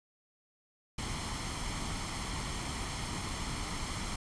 pink noise with comb filter, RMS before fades -37 dBFS, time 0.98-4.16 s, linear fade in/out 5 ms, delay 0.94 ms, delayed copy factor +0.5, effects resampled to 22050 Hz

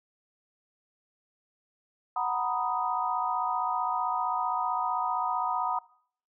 sine chord, B major seventh, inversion second, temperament equal, 740 / 932.3 / 987.8 / 1244.5 Hz, F#5 / A#5 / B5 / D#6, 0 / 0 / 0 / 0 cents, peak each -32 dBFS, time 2.16-5.79 s, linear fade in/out 5 ms, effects noise-tail reverb RT60 0.6 s tail -22 dB re dry

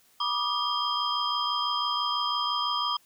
sine tone cluster, 973 / 1165 / 1231 / 3199 / 5020 Hz, B5 / D6 / D#6 / G7 / D#8, -26 / -14 / -19 / +34 / +15 cents, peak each -33 / -30 / -34 / -30 / -35 dBFS, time 0.2-2.97 s, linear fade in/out 5 ms, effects white hiss -62 dBFS RMS until 3.05 s

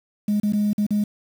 sine tone with dropouts, 208.1 Hz, G#3, 4 cents sharp, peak -16 dBFS, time 0.28-1.04 s, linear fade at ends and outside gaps 5 ms, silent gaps 0.401-0.432 / 0.524-0.533 / 0.732-0.78 / 0.866-0.906 s, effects tanh soft clip ceiling -15 dBFS + 7-bit

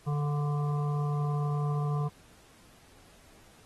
harmonic tone with a mistuned harmonic, 146.83 Hz, D3, in tune, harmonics 1 / 3 / 5 / 7 / 8, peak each -27 / -40 / -42 / -42 / -44 dBFS, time 0.06-2.09 s, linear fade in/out 20 ms, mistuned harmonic 5, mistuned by -25 cents, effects pink hiss -59 dBFS RMS until 3.65 s + AAC 32 kbps

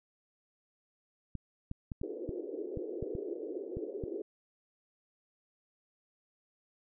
clicks, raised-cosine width 5 ms, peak -26 dBFS, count 10, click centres 1.353 / 1.714 / 1.918 / 2.015 / 2.292 / 2.773 / 3.026 / 3.152 / 3.77 / 4.038 s
white band-pass noise, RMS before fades -40 dBFS, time 2.03-4.22 s, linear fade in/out 5 ms, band 320 to 470 Hz, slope 48 dB/octave
effects none

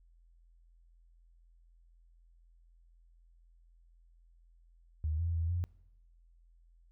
sine tone with pitch steps, 77.3 / 84.5 / 82.6 / 87.6 Hz, D#2 / E2 / E2 / F2, -11 / +43 / +4 / +6 cents, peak -30 dBFS, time 5.04-5.64 s, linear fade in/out 0 ms, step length 150 ms, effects noise-tail reverb RT60 0.9 s tail -23 dB re dry + added 42 Hz sine -60 dBFS peak until 6.91 s

